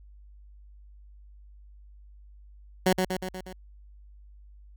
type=tone with echo; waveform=15% pulse; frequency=185.6 Hz; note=F#3; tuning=6 cents sharp; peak=-13 dBFS; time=2.86-2.93 s; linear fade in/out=5 ms; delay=120 ms; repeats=5; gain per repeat=-4 dB; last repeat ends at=3.53 s; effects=added 50 Hz sine -48 dBFS peak until 4.76 s